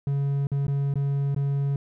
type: tone with dropouts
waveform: triangle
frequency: 140 Hz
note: C#3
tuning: 18 cents sharp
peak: -20 dBFS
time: 0.07-1.76 s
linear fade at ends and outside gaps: 2 ms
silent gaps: 0.47-0.517 / 0.668-0.68 / 0.94-0.956 / 1.347-1.363 s
effects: none